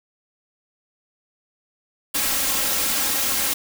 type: noise with comb filter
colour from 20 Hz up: white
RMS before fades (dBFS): -22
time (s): 2.14-3.54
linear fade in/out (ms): 10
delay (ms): 3.7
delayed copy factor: +0.6
effects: none